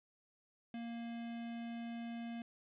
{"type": "tone with notch filter", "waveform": "square", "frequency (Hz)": 233.1, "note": "A#3", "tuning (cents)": 0, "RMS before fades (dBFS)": -44, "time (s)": [0.74, 2.42], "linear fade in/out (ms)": 2, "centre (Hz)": 1100, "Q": 2, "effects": ["resampled to 8000 Hz", "12-bit"]}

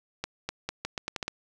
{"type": "accelerating click train", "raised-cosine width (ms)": 0.2, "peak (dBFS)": -14, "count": 9, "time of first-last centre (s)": [0.24, 1.28], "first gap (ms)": 250, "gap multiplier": 0.8, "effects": []}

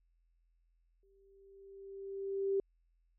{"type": "tone with exponential growth", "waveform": "sine", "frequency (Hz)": 392, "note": "G4", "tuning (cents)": 0, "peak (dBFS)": -28, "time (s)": [1.03, 2.6], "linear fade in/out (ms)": 2, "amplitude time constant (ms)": 340, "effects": ["added 42 Hz sine -70 dBFS peak until 3.18 s"]}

